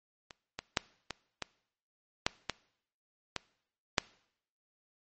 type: clicks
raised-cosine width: 0.2 ms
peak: -28 / -19 / -8 / -18 / -17 / -8 / -13 / -15 / -6 dBFS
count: 9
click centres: 0.308 / 0.59 / 0.772 / 1.107 / 1.423 / 2.265 / 2.497 / 3.363 / 3.982 s
effects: noise-tail reverb RT60 0.7 s tail -22 dB re dry + MP3 32 kbps